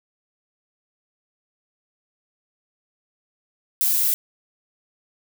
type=noise; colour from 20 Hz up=violet; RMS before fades=-20 dBFS; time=3.81-4.14 s; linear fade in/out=0 ms; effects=none